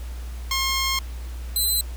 10% pulse tone pair in turn, 1072 / 4047 Hz, C6 / B7, +42 / +42 cents, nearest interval octave + major seventh, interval 2300 cents, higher second, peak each -13 / -13 dBFS, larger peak neither, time 0.51-0.99 / 1.56-1.81 s, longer first, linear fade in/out 2 ms, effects added 60 Hz sine -30 dBFS peak until 1.96 s + pink hiss -46 dBFS RMS until 1.96 s

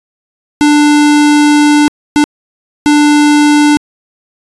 square tone bursts at uneven times, 295.6 Hz, D4, 11 cents sharp, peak -5 dBFS, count 3, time 0.61-1.88 / 2.16-2.24 / 2.86-3.77 s, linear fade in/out 0 ms, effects resampled to 24000 Hz

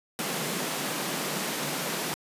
pink high-pass noise, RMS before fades -31 dBFS, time 0.19-2.14 s, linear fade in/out 0 ms, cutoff 140 Hz, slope 96 dB/octave, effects resampled to 32000 Hz

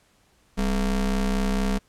square ring-modulated tone, 115.3 Hz, A#2, 19 cents flat, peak -19 dBFS, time 0.57-1.79 s, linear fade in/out 20 ms, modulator 83.1 Hz, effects pink hiss -62 dBFS RMS until 1.88 s + low-pass 11000 Hz 12 dB/octave

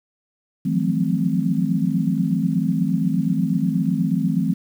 sine tone cluster, 159.8 / 175.9 / 184.2 / 215.1 / 259.2 Hz, D#3 / F3 / F#3 / A3 / C4, +47 / +13 / -7 / -39 / -16 cents, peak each -24 dBFS, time 0.65-4.54 s, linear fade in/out 10 ms, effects 8-bit

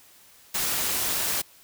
white noise with amplitude modulation, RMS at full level -24 dBFS, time 0.54-1.42 s, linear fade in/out 10 ms, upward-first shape sine, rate 277 Hz, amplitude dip 55%, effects white hiss -54 dBFS RMS until 1.63 s

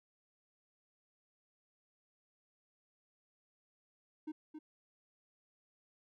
triangle tone with echo, 308.2 Hz, D#4, 16 cents flat, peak -37 dBFS, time 4.27-4.32 s, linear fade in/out 10 ms, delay 270 ms, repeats 1, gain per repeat -6 dB, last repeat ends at 4.59 s, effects none

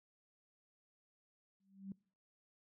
sine tone with exponential growth, 194.4 Hz, G3, 14 cents flat, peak -40 dBFS, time 1.6-1.92 s, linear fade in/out 2 ms, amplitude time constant 69 ms, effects noise-tail reverb RT60 0.5 s tail -25 dB re dry + high-pass 100 Hz 12 dB/octave

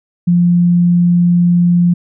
sine tone, 174.61 Hz, F3, in tune, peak -7 dBFS, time 0.27-1.94 s, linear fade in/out 10 ms, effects none

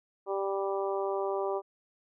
harmonic tone, 196 Hz, G3, in tune, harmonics 2 / 3 / 4 / 5 / 6, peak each -31 / -35 / -37 / -39 / -41 dBFS, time 0.26-1.62 s, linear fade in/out 50 ms, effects none

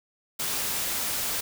white noise, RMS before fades -29 dBFS, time 0.39-1.41 s, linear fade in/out 10 ms, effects none

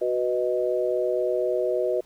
sine chord, B major, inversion second, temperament equal, 370 / 493.9 / 622.3 Hz, F#4 / B4 / D#5, 0 / 0 / 0 cents, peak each -26 dBFS, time 0.01-2.01 s, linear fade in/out 10 ms, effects pink hiss -58 dBFS RMS until 2.05 s

